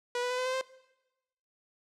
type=tone with pitch steps; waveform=sawtooth; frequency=487.7 / 494.5 / 501.4 / 508.4 / 515.5 / 522.7 Hz; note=B4 / B4 / B4 / C5 / C5 / C5; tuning=-22 / +2 / +26 / -50 / -26 / -2 cents; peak=-26 dBFS; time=0.15-0.612 s; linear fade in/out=2 ms; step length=77 ms; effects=noise-tail reverb RT60 1.0 s tail -20 dB re dry + low-pass 7000 Hz 12 dB/octave